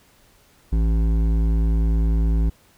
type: tone with hard clipping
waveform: triangle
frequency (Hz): 55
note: A1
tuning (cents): 0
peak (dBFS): -18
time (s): 0.72-2.5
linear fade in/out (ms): 10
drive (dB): 15
effects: pink hiss -56 dBFS RMS until 2.77 s